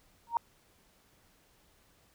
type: tone with exponential growth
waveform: sine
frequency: 932.3 Hz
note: A#5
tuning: in tune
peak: -21 dBFS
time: 0.27-0.37 s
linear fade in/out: 1 ms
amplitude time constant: 21 ms
effects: pink hiss -66 dBFS RMS until 2.14 s